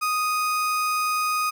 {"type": "tone", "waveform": "35% pulse", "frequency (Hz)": 1244.5, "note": "D#6", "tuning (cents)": 0, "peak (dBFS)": -20, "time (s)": [0.01, 1.51], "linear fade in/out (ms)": 20, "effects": []}